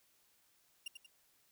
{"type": "tone with echo", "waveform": "40% pulse", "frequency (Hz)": 2794, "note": "F7", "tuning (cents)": 0, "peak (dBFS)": -39, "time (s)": [0.86, 0.88], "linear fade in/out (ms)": 5, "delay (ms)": 92, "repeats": 2, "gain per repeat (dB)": -7, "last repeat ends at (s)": 1.064, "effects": ["white hiss -72 dBFS RMS until 1.51 s"]}